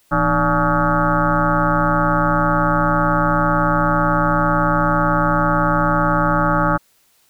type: tone with frequency modulation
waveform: sine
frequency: 719 Hz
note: F#5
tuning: 50 cents flat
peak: -13 dBFS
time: 0.11-6.78 s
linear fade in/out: 20 ms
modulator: 138 Hz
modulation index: 5.2
effects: white hiss -58 dBFS RMS until 7.29 s